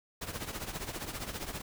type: noise with tremolo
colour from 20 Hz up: pink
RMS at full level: -36 dBFS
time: 0.21-1.62 s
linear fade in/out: 10 ms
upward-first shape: triangle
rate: 15 Hz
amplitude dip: 80%
effects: none